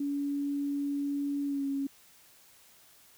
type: tone with pitch glide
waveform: sine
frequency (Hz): 283.9 to 276.3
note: C#4 to C#4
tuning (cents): +41 to -6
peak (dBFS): -29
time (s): 0-1.87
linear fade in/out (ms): 5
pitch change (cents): -47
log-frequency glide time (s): 1.45-1.65
effects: white hiss -59 dBFS RMS until 3.17 s